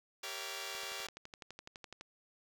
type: chord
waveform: 5% pulse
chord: G diminished seventh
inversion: none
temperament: just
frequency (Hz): 392 / 470.4 / 564.5 / 677.4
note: G4 / Bb4 / Db5 / Fb5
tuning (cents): 0 / +16 / +31 / +47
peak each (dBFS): -35 / -36 / -35 / -37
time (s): 0.23-1.07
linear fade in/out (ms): 5
type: click train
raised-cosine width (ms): 0.2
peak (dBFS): -30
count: 16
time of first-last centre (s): 0.75-2.011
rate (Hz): 11.9
effects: none